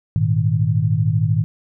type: chord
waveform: sine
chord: Ab suspended second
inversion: none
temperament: just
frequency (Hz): 103.83 / 116.8 / 155.74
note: Ab2 / Bb2 / Eb3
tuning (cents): 0 / +4 / +2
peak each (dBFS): -19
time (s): 0.16-1.44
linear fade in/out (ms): 0
effects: none